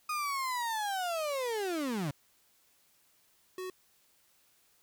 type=linear sweep; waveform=35% pulse; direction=down; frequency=1244.5 to 132.2 Hz; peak=-30 dBFS; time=0.09-2.11 s; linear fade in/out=5 ms
type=tone; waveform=square; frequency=370.3 Hz; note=F#4; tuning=1 cent sharp; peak=-38 dBFS; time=3.58-3.7 s; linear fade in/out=2 ms
effects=white hiss -68 dBFS RMS until 4.82 s